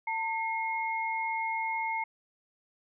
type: tone pair together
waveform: sine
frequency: 899 / 2152 Hz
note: A5 / C7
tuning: +37 / +48 cents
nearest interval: octave + minor third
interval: 1511 cents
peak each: -31 / -33 dBFS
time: 0.07-2.04 s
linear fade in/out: 5 ms
effects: none